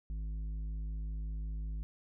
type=tone with tanh clipping; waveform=sine; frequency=52.7 Hz; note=G#1; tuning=26 cents sharp; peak=-37 dBFS; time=0.1-1.83 s; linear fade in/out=0 ms; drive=8 dB; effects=none